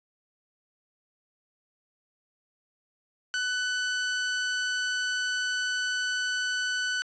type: tone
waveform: sawtooth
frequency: 1496 Hz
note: F#6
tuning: 19 cents sharp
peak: -23 dBFS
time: 3.34-7.02 s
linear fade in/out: 0 ms
effects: resampled to 16000 Hz + 9-bit